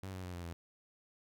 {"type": "tone with pitch steps", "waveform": "sawtooth", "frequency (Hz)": [95.8, 92.86, 90.01, 87.24, 84.56], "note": ["G2", "F#2", "F#2", "F2", "E2"], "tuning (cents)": [-39, 7, -47, -1, 45], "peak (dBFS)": -38, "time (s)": [0.03, 0.53], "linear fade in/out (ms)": 0, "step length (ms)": 100, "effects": []}